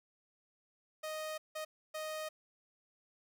sawtooth tone bursts at uneven times, 622.3 Hz, D#5, in tune, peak -35 dBFS, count 3, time 1.03-1.38 / 1.55-1.65 / 1.94-2.29 s, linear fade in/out 10 ms, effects none

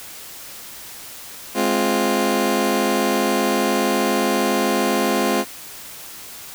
20% pulse chord, F minor, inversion first, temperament just, 209.5 / 261.9 / 349.2 Hz, Ab3 / C4 / F4, +15 / +2 / 0 cents, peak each -17 dBFS, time 1.54-5.45 s, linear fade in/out 50 ms, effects white hiss -37 dBFS RMS until 6.54 s

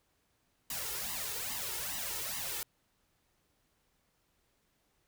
white noise with flanger, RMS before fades -38 dBFS, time 0.7-2.63 s, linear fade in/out 2 ms, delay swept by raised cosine 1 to 2.3 ms, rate 2.4 Hz, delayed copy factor +0.75, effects pink hiss -75 dBFS RMS until 5.07 s

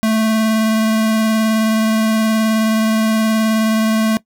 square tone with vibrato, 220 Hz, A3, in tune, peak -13 dBFS, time 0.03-4.17 s, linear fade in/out 0 ms, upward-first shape sine, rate 19 Hz, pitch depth 13 cents each way, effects noise-tail reverb RT60 0.1 s tail -19 dB re dry

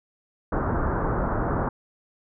pink low-pass noise, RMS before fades -25 dBFS, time 0.52-1.69 s, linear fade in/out 5 ms, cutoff 1500 Hz, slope 48 dB/octave, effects none

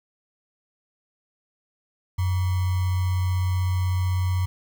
sine tone with sample-and-hold, 91.6 Hz, F#2, 17 cents flat, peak -20 dBFS, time 2.18-4.46 s, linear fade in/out 10 ms, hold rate 1050 Hz, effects none

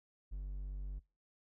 triangle tone, 48.1 Hz, G1, 32 cents flat, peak -37 dBFS, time 0.31-1 s, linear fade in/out 20 ms, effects noise-tail reverb RT60 0.3 s tail -25 dB re dry

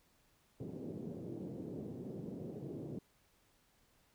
pink band-pass noise, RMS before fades -45 dBFS, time 0.6-2.99 s, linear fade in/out 5 ms, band 130 to 450 Hz, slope 24 dB/octave, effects pink hiss -72 dBFS RMS until 4.14 s

